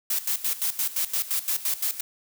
blue noise with tremolo, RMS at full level -25 dBFS, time 0.1-2.01 s, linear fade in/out 5 ms, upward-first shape square, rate 5.8 Hz, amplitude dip 80%, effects none

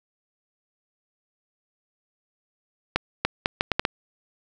accelerating click train, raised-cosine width 0.3 ms, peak -4 dBFS, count 7, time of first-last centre 2.96-3.851 s, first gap 290 ms, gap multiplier 0.72, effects none

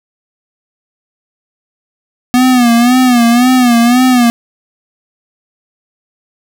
square tone with vibrato, 244.5 Hz, B3, 17 cents flat, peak -6 dBFS, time 2.34-4.3 s, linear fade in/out 0 ms, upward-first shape sine, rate 1.9 Hz, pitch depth 86 cents each way, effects none

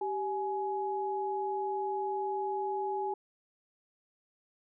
sine tone pair together, 389.8 / 838.9 Hz, G4 / G#5, -10 / +17 cents, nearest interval octave + minor second, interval 1327 cents, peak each -34 / -33 dBFS, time 0.01-3.14 s, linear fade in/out 5 ms, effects none

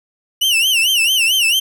40% pulse tone with vibrato, 2872 Hz, F7, 48 cents sharp, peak -11 dBFS, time 0.41-1.6 s, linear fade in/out 10 ms, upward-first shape sine, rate 4.5 Hz, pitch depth 160 cents each way, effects none

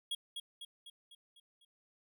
square tone with echo, 3303 Hz, G#7, 10 cents flat, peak -35 dBFS, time 0.11-0.15 s, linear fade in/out 5 ms, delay 250 ms, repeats 6, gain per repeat -5 dB, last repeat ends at 1.65 s, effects none

